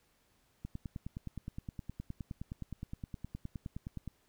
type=click train; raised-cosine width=5 ms; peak=-28 dBFS; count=34; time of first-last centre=0.65-4.077 s; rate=9.63 Hz; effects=pink hiss -72 dBFS RMS until 4.28 s